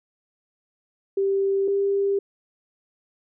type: tone pair in turn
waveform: sine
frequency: 392 / 397.2 Hz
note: G4 / G4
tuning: 0 / +23 cents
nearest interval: unison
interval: 23 cents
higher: second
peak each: -19 dBFS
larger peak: neither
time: 1.17-1.68 / 1.68-2.19 s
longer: neither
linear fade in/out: 5 ms
effects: none